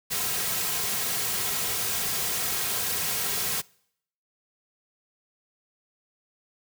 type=noise with comb filter; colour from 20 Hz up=white; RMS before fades=-28 dBFS; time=0.1-3.62 s; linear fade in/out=20 ms; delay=3.4 ms; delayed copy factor=-0.55; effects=noise-tail reverb RT60 0.7 s tail -25 dB re dry